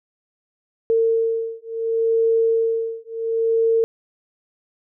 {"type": "beating tone pair", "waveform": "sine", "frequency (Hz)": [453.6, 454.3], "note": ["A#4", "A#4"], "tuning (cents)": [-47, -45], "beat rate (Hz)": 0.7, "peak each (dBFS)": -20, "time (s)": [0.9, 3.84], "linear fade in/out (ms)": 0, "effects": []}